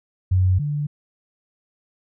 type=tone pair in turn; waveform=sine; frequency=92.6 / 146.99 Hz; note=F#2 / D3; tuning=+2 / +2 cents; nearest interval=minor sixth; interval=800 cents; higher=second; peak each=-14 / -21 dBFS; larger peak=first; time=0.31-0.59 / 0.59-0.87 s; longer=neither; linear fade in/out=10 ms; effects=none